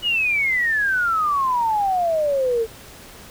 sine exponential sweep, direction down, 2960 to 440 Hz, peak -17 dBFS, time 0.02-2.67 s, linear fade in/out 50 ms, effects pink hiss -42 dBFS RMS until 3.3 s

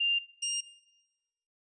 sine / 20% pulse tone pair in turn, 2794 / 2813 Hz, F7 / F7, 0 / +12 cents, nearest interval unison, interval 12 cents, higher second, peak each -25 dBFS, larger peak neither, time 0-0.19 / 0.42-0.61 s, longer neither, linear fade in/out 10 ms, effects noise-tail reverb RT60 1.0 s tail -19 dB re dry + resampled to 22050 Hz

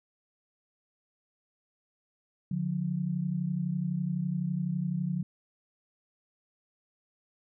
sine tone pair together, 147.6 / 179.54 Hz, D3 / F3, +9 / +48 cents, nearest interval minor third, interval 339 cents, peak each -32 / -30 dBFS, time 2.51-5.23 s, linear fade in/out 5 ms, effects none

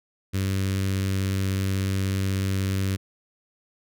sawtooth tone with notch filter, 96.4 Hz, G2, 28 cents flat, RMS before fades -25 dBFS, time 0.33-2.97 s, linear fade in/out 20 ms, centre 790 Hz, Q 0.58, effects none

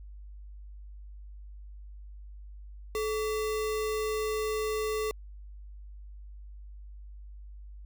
sine tone with sample-and-hold, 432.1 Hz, A4, 31 cents flat, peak -28 dBFS, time 2.95-5.11 s, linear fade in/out 0 ms, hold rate 1575 Hz, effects added 50 Hz sine -43 dBFS peak until 7.85 s

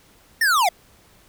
square linear sweep, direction down, 1864.7 to 655 Hz, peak -16 dBFS, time 0.41-0.69 s, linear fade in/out 5 ms, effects pink hiss -54 dBFS RMS until 1.28 s

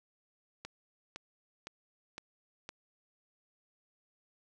click train, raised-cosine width 0.2 ms, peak -25 dBFS, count 5, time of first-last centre 0.65-2.691 s, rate 1.96 Hz, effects none

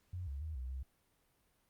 sine tone with pitch steps, 89.8 / 69.2 / 78.5 / 63.2 / 65.6 Hz, F2 / C#2 / D#2 / B1 / C2, +49 / -2 / +16 / +41 / +5 cents, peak -39 dBFS, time 0.13-0.83 s, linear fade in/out 5 ms, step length 140 ms, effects pink hiss -75 dBFS RMS until 1.69 s + Opus 48 kbps

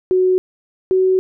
sine tone pair in turn, 370 / 374.7 Hz, F#4 / F#4, 0 / +22 cents, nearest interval unison, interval 22 cents, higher second, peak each -11 dBFS, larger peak neither, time 0.11-0.38 / 0.91-1.19 s, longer second, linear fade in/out 0 ms, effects none

